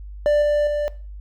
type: tone with level steps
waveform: triangle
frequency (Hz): 590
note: D5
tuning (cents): +8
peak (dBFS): -12 / -14 / -18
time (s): 0.26-0.88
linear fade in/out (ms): 0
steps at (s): 0.42 / 0.67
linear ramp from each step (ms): 2
effects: noise-tail reverb RT60 0.4 s tail -19 dB re dry + added 50 Hz sine -33 dBFS peak until 1.2 s